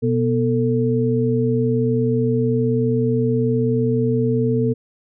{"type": "tone cluster", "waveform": "sine", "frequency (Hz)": [124.2, 243.1, 447.4], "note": ["B2", "B3", "A4"], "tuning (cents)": [10, -27, 29], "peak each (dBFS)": -20, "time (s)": [0.02, 4.74], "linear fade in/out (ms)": 20, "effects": []}